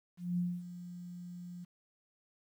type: tone with ADSR envelope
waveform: sine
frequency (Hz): 176.6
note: F3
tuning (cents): +20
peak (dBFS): -29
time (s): 0.17-1.65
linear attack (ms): 210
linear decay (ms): 240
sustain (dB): -14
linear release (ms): 13
effects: 11-bit